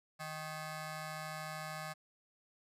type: ring-modulated tone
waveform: 15% pulse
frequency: 466.8 Hz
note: A#4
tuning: 2 cents sharp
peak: -32 dBFS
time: 0.19-1.94 s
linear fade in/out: 20 ms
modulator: 310 Hz
effects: resampled to 32000 Hz